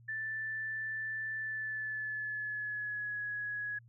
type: tone with pitch glide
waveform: sine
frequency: 1762 to 1675.6 Hz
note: A6 to G#6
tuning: +2 to +15 cents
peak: -35 dBFS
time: 0.08-3.79 s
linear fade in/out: 10 ms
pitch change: -87 cents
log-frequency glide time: 1.36-3.23 s
effects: added 117 Hz sine -56 dBFS peak until 3.88 s